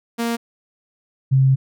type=tone pair in turn; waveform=sawtooth / sine; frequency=233.1 / 133.42 Hz; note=A#3 / C3; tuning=0 / +34 cents; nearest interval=minor seventh; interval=966 cents; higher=first; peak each=-16 / -11 dBFS; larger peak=second; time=0.18-0.37 / 1.31-1.56 s; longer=second; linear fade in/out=20 ms; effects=none